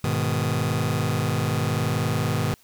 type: chord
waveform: sawtooth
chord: G# minor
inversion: none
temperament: just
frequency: 103.83 / 124.59 / 155.74 Hz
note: G#2 / B2 / D#3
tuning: 0 / +16 / +2 cents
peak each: -22 dBFS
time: 0.04-2.54 s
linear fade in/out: 0 ms
effects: white hiss -57 dBFS RMS until 2.63 s